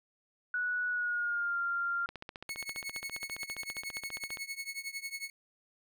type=tone with pitch glide; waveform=sine; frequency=1471 to 1390.8 Hz; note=F#6 to F6; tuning=-11 to -8 cents; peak=-30 dBFS; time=0.54-2.06 s; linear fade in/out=2 ms; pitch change=-97 cents; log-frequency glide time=0.89-1.58 s
type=click train; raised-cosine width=0.3 ms; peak=-26 dBFS; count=35; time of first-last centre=2.09-4.372 s; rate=14.9 Hz
type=tone with tremolo; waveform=sawtooth; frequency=2198 Hz; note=C#7; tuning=15 cents flat; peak=-31 dBFS; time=2.49-5.3 s; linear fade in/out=2 ms; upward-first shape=triangle; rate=11 Hz; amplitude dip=95%
effects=none